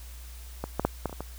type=clicks; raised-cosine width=1 ms; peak=-17 / -12 / -8 / -14 / -26 / -24 / -20 dBFS; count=7; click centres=0.64 / 0.796 / 0.85 / 1.057 / 1.096 / 1.128 / 1.206 s; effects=added 60 Hz sine -41 dBFS peak until 1.38 s + white hiss -51 dBFS RMS until 1.38 s